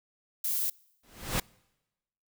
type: noise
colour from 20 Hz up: violet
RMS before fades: -30 dBFS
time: 0.44-0.7 s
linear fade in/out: 5 ms
type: noise with exponential growth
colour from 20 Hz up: pink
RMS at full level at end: -25 dBFS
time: 1.03-1.4 s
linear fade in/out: 5 ms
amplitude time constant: 79 ms
effects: noise-tail reverb RT60 1.0 s tail -26 dB re dry